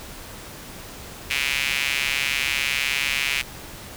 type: tone with high-pass filter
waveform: sawtooth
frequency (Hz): 140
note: C#3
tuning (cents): +18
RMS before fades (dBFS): -24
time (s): 1.3-3.42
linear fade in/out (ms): 10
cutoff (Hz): 2400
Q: 3.5
effects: pink hiss -39 dBFS RMS until 3.96 s